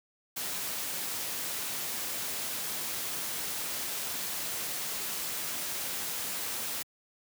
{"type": "noise", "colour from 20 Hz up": "white", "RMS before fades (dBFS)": -35, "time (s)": [0.36, 6.83], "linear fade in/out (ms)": 10, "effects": ["high-pass 100 Hz 12 dB/octave"]}